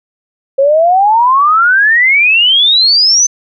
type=exponential sweep; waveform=sine; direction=up; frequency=532 to 6200 Hz; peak=-5 dBFS; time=0.58-3.27 s; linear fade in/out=10 ms; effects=none